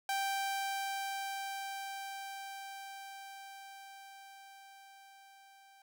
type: tone with level ramp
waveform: sawtooth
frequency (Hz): 784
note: G5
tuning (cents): 0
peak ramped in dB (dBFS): -28 to -55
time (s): 0.09-5.82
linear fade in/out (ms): 2
effects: none